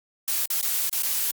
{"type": "noise with dropouts", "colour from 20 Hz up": "blue", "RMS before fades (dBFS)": -25, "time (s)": [0.28, 1.31], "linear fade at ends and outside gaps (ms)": 0, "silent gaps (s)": [[0.457, 0.503], [0.612, 0.628], [0.894, 0.928], [1.022, 1.033]], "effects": ["Opus 48 kbps"]}